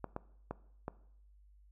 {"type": "clicks", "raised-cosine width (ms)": 1, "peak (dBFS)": -24, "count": 4, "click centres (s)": [0.043, 0.164, 0.51, 0.881], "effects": ["noise-tail reverb RT60 0.7 s tail -19 dB re dry", "added 50 Hz sine -59 dBFS peak until 1.71 s"]}